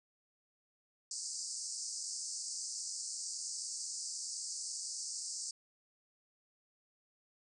white band-pass noise, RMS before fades -42 dBFS, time 1.11-5.51 s, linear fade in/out 2 ms, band 4600 to 8700 Hz, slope 96 dB/octave, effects none

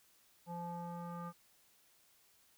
square tone with low-pass filter sweep, 172.4 Hz, F3, 22 cents flat, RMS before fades -44 dBFS, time 0.46-1.33 s, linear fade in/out 50 ms, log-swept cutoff 800 to 1200 Hz, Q 5.6, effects white hiss -69 dBFS RMS until 2.57 s

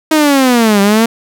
sawtooth linear two-way sweep, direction down then up, 317.6 to 196 to 232.6 Hz, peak -3 dBFS, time 0.11-1.06 s, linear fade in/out 5 ms, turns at 0.81 s, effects none

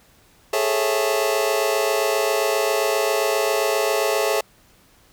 sawtooth chord, A major seventh, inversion third, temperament just, 412.5 / 440 / 550 / 660 Hz, G#4 / A4 / C#5 / E5, -12 / 0 / -14 / +2 cents, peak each -20 dBFS, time 0.53-4.41 s, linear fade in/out 5 ms, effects pink hiss -55 dBFS RMS until 5.12 s

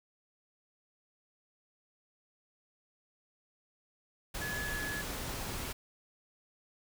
sine tone in noise, 1700 Hz, G#6, 40 cents sharp, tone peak -37 dBFS, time 4.41-5.02 s, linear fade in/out 10 ms, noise pink, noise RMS -39 dBFS, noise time 4.34-5.73 s, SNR -1 dB, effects none

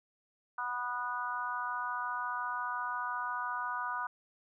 harmonic tone, 245.7 Hz, B3, 9 cents flat, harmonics 3 / 4 / 5 / 6, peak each -45 / -37 / -38 / -39 dBFS, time 0.58-4.07 s, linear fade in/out 5 ms, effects none

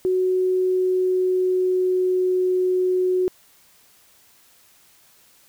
sine tone with pitch glide, 370 to 367.4 Hz, F#4 to F#4, 0 to -12 cents, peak -17 dBFS, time 0.05-3.28 s, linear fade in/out 0 ms, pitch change -12 cents, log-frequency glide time 0.54-2.55 s, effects white hiss -55 dBFS RMS until 5.48 s

